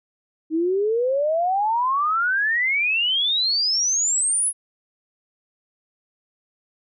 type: exponential sweep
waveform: sine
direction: up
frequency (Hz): 309.2 to 10630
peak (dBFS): -18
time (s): 0.5-4.53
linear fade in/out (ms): 50
effects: none